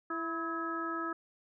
harmonic tone with a mistuned harmonic, 331.7 Hz, E4, 11 cents sharp, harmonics 1 / 2 / 3 / 4 / 5, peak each -38 / -46 / -46 / -36 / -42 dBFS, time 0.1-1.13 s, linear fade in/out 5 ms, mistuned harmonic 4, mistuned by -53 cents, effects none

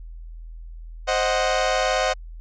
sawtooth chord, C diminished, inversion none, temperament equal, 523.3 / 622.3 / 740 Hz, C5 / Eb5 / Gb5, 0 / 0 / 0 cents, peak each -20 dBFS, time 1.07-2.14 s, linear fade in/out 20 ms, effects added 41 Hz sine -35 dBFS peak until 2.4 s + resampled to 16000 Hz

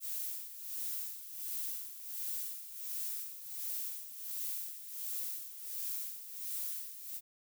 violet noise with tremolo, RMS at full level -38 dBFS, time 0-7.21 s, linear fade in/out 50 ms, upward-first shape sine, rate 1.4 Hz, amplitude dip 70%, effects none

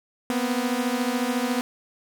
sawtooth beating tone pair, 240 / 254 Hz, B3 / B3, -49 / +49 cents, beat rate 14 Hz, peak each -22 dBFS, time 0.3-1.61 s, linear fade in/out 0 ms, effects none

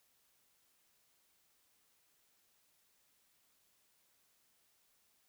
silence, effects white hiss -74 dBFS RMS until 5.28 s

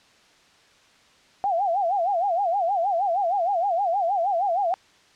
sine tone with vibrato, 738 Hz, F#5, 5 cents flat, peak -20 dBFS, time 1.44-4.74 s, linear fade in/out 0 ms, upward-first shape sine, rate 6.4 Hz, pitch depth 190 cents each way, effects white hiss -56 dBFS RMS until 5.15 s + low-pass 5000 Hz 12 dB/octave

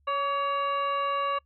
harmonic tone with a mistuned harmonic, 558 Hz, C#5, 11 cents sharp, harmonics 1 / 2 / 3 / 4 / 5 / 7, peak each -32 / -26 / -41 / -43 / -38 / -48 dBFS, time 0.07-1.39 s, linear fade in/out 10 ms, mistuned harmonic 2, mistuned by +35 cents, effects noise-tail reverb RT60 0.1 s tail -26 dB re dry + added 71 Hz sine -63 dBFS peak until 1.45 s

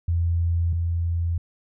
sine tone pair in turn, 84.8 / 84.8 Hz, E2 / E2, +50 / +50 cents, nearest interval unison, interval 0 cents, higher neither, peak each -19 / -21 dBFS, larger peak first, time 0.08-0.73 / 0.73-1.38 s, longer neither, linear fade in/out 5 ms, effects none

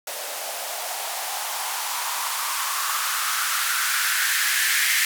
violet noise with band-pass filter sweep, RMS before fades -25 dBFS, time 0.07-5.05 s, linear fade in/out 2 ms, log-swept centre 590 to 1900 Hz, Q 4.1, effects none

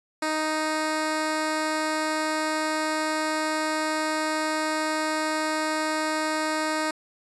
10% pulse tone, 311.1 Hz, D#4, in tune, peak -16 dBFS, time 0.22-6.91 s, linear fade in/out 5 ms, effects resampled to 24000 Hz

